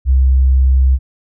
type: tone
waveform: sine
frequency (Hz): 65.5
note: C2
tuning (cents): +2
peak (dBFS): -7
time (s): 0.05-0.99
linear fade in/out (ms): 50
effects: none